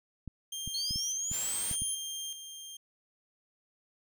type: clicks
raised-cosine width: 5 ms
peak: -28 dBFS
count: 7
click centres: 0.277 / 0.676 / 0.909 / 0.959 / 1.315 / 1.713 / 1.82 s
type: tone with tremolo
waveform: 20% pulse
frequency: 3189 Hz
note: G7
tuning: 29 cents sharp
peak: -31 dBFS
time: 0.52-2.77 s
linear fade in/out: 5 ms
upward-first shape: square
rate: 0.83 Hz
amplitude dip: 55%
type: linear sweep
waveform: sine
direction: up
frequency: 4206 to 10150 Hz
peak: -32 dBFS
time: 0.74-1.95 s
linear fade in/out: 5 ms
type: noise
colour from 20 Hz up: white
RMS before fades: -40 dBFS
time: 1.3-1.77 s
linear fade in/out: 50 ms
effects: none